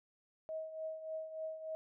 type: tone with tremolo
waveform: sine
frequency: 635 Hz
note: D#5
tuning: 35 cents sharp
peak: -37 dBFS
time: 0.49-1.75 s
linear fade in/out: 0 ms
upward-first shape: triangle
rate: 3.4 Hz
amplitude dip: 70%
effects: none

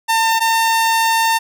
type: tone pair in turn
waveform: sawtooth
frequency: 902 / 905.2 Hz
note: A5 / A5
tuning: +43 / +49 cents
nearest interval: unison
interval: 6 cents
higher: second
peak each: -9 dBFS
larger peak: neither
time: 0.08-0.4 / 0.4-1.39 s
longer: second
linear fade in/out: 20 ms
effects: none

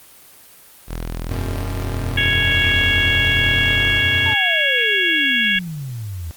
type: tone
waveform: sawtooth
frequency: 41.43 Hz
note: E1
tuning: 9 cents sharp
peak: -20 dBFS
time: 0.87-4.02 s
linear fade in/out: 50 ms
type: chord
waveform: square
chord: E suspended second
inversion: none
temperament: equal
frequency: 82.41 / 92.5 / 123.47 Hz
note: E2 / F#2 / B2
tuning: 0 / 0 / 0 cents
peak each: -30 / -25 / -30 dBFS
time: 1.29-4.35 s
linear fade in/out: 20 ms
type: harmonic tone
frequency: 554.4 Hz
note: C#5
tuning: in tune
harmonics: 3 / 4 / 5 / 6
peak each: -19 / -20 / -21 / -21 dBFS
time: 2.17-5.59 s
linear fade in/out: 5 ms
type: exponential sweep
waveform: sine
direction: down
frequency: 913 to 77.78 Hz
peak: -25 dBFS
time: 4.26-6.31 s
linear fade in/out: 0 ms
effects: white hiss -45 dBFS RMS until 6.36 s + Opus 32 kbps

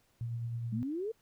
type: tone with tremolo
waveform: sine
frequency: 117.1 Hz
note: A#2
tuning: 8 cents sharp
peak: -33 dBFS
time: 0.21-0.83 s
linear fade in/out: 0 ms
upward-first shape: sine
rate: 9.5 Hz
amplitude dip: 25%
type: exponential sweep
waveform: sine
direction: up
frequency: 202.6 to 466.2 Hz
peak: -33 dBFS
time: 0.72-1.12 s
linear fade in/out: 10 ms
effects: pink hiss -71 dBFS RMS until 1.21 s

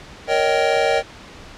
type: chord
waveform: square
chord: Eb dominant seventh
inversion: second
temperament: just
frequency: 466.7 / 560 / 622.3 / 777.8 Hz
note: Bb4 / Db5 / Eb5 / G5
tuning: +2 / +18 / 0 / -14 cents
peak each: -22 dBFS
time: 0.27-1.03 s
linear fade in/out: 50 ms
effects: pink hiss -40 dBFS RMS until 1.57 s + low-pass 5000 Hz 12 dB/octave

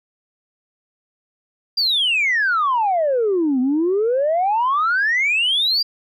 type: exponential two-way sweep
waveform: sine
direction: down then up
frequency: 4832 to 246.9 to 4832 Hz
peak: -14 dBFS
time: 1.77-5.83 s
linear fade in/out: 10 ms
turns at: 3.6 s
effects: tanh soft clip ceiling -12 dBFS

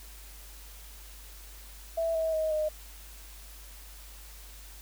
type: tone with pitch steps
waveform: sine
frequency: 659.3 / 644.6 / 630.3 / 616.2 Hz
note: E5 / E5 / D#5 / D#5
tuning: 0 / -39 / +22 / -17 cents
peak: -26 dBFS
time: 1.97-2.69 s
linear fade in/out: 10 ms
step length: 180 ms
effects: added 50 Hz sine -47 dBFS peak until 4.81 s + white hiss -51 dBFS RMS until 4.81 s

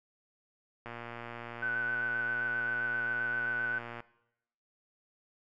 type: click train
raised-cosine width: 0.5 ms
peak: -27 dBFS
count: 372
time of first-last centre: 0.86-4.004 s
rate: 118 Hz
type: tone with vibrato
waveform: sine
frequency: 1500 Hz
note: F#6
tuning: 23 cents sharp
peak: -30 dBFS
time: 1.62-3.79 s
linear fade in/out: 10 ms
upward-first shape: square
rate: 7.6 Hz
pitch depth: 18 cents each way
effects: noise-tail reverb RT60 0.8 s tail -18 dB re dry

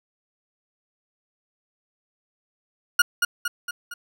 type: tone with echo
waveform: 40% pulse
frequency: 1434 Hz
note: F6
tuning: 45 cents sharp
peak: -12 dBFS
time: 2.99-3.02 s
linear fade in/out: 5 ms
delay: 230 ms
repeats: 4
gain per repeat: -5 dB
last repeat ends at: 3.94 s
effects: none

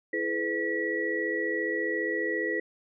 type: tone cluster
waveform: sine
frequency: 330.9 / 428.3 / 503 / 1936 Hz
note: E4 / A4 / B4 / B6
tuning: +7 / -47 / +32 / -35 cents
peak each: -33 / -33 / -34 / -30 dBFS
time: 0.13-2.6 s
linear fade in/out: 5 ms
effects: none

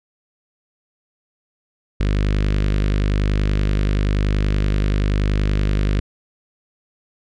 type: tone with notch filter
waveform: sawtooth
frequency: 50.5 Hz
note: G#1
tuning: 48 cents flat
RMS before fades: -18 dBFS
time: 2-6 s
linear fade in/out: 5 ms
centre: 830 Hz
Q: 0.82
effects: low-pass 4000 Hz 12 dB/octave

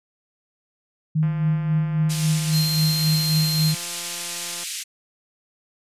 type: tone with tremolo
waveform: sine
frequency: 156.1 Hz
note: D#3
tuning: 6 cents sharp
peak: -16 dBFS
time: 1.15-3.75 s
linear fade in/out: 10 ms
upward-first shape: sine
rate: 3.7 Hz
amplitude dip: 55%
type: click train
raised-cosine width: 0.5 ms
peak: -26 dBFS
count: 590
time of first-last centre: 1.23-4.635 s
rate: 173 Hz
type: band-pass noise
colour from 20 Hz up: white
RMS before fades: -31 dBFS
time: 2.09-4.84 s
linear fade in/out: 20 ms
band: 2100 to 10000 Hz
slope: 24 dB/octave
type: tone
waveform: square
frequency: 4180 Hz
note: C8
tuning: 2 cents flat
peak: -24 dBFS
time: 2.51-3.75 s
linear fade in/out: 50 ms
effects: resampled to 32000 Hz

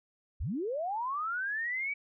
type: linear sweep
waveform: sine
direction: up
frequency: 41.2 to 2302 Hz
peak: -31 dBFS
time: 0.4-1.94 s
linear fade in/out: 10 ms
effects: none

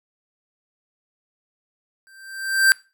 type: tone with exponential growth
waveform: square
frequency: 1568 Hz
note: G6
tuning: in tune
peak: -10 dBFS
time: 2.07-2.72 s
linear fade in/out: 0 ms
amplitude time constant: 140 ms
effects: noise-tail reverb RT60 0.3 s tail -22 dB re dry

